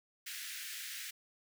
pink high-pass noise, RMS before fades -44 dBFS, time 0.26-1.11 s, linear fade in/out 10 ms, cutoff 1600 Hz, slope 48 dB/octave, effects none

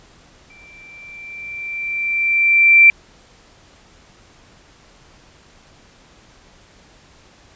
sine tone with exponential growth, 2349 Hz, D7, in tune, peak -4 dBFS, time 0.5-2.9 s, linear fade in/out 1 ms, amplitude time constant 520 ms, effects pink hiss -49 dBFS RMS until 7.55 s + resampled to 16000 Hz

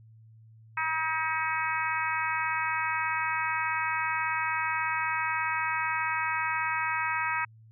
harmonic tone, 318.3 Hz, D#4, 39 cents sharp, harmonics 3 / 4 / 5 / 6 / 7 / 8, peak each -32 / -33 / -34 / -35 / -35 / -36 dBFS, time 0.77-7.45 s, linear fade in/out 5 ms, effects added 111 Hz sine -51 dBFS peak until 7.71 s

